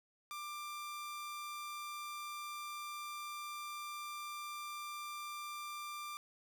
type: tone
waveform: sawtooth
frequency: 1186 Hz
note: D6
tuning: 17 cents sharp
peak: -39 dBFS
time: 0.31-6.17 s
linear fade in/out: 0 ms
effects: none